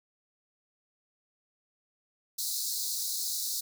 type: high-pass noise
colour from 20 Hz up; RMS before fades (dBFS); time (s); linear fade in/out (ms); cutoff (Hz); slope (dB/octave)
pink; -33; 2.38-3.61; 10; 3900; 96
effects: none